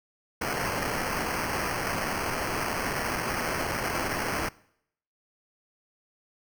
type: noise with sample-and-hold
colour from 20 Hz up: violet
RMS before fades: -30 dBFS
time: 0.41-4.49 s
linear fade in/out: 5 ms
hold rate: 3675 Hz
effects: noise-tail reverb RT60 0.7 s tail -22 dB re dry